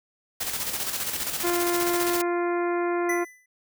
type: noise with tremolo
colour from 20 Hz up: white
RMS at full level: -28 dBFS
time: 0.4-2.22 s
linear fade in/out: 10 ms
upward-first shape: square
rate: 15 Hz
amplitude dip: 45%
type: harmonic tone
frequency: 348.4 Hz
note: F4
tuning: 4 cents flat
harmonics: 1 / 2 / 3 / 4 / 5 / 6 / 7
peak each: -24 / -31 / -33 / -36 / -39 / -40 / -45 dBFS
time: 1.43-3.25 s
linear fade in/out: 20 ms
type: tone with exponential decay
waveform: square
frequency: 2000 Hz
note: B6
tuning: 21 cents sharp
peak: -25 dBFS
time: 3.09-3.46 s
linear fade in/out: 5 ms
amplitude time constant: 80 ms
effects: none